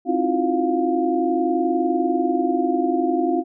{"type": "tone cluster", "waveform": "sine", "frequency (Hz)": [265.4, 316.6, 336.6, 357, 704], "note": ["C4", "D#4", "E4", "F4", "F5"], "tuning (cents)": [25, 30, 36, 38, 14], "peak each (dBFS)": -24, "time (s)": [0.05, 3.44], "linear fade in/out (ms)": 50, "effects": []}